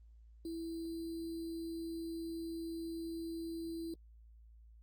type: tone with sample-and-hold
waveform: sine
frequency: 330.2 Hz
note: E4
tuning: 3 cents sharp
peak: -39 dBFS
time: 0.45-3.94 s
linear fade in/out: 2 ms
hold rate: 4410 Hz
effects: added 56 Hz sine -56 dBFS peak until 4.82 s + Opus 24 kbps